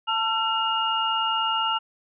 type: tone cluster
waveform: sine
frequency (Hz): 891 / 1355 / 2845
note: A5 / E6 / F7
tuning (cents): +22 / +47 / +31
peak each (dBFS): -26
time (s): 0.07-1.79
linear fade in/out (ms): 20
effects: none

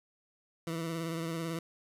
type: tone with vibrato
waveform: 20% pulse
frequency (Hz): 164.81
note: E3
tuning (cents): 0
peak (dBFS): -29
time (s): 0.67-1.59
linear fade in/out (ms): 2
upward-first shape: sine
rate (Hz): 18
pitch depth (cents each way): 37
effects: resampled to 32000 Hz + 10-bit

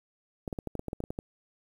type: clicks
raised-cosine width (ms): 2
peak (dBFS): -21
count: 12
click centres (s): 0.478 / 0.528 / 0.588 / 0.673 / 0.753 / 0.794 / 0.883 / 0.931 / 1.004 / 1.039 / 1.105 / 1.189
effects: 9-bit

